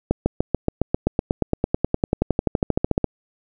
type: accelerating click train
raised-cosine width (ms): 2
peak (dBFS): -4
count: 30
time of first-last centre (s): 0.11-3.043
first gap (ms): 150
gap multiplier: 0.97
effects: none